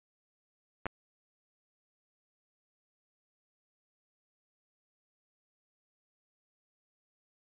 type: clicks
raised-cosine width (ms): 0.5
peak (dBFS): -19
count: 2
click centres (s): 0.857 / 0.866
effects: resampled to 8000 Hz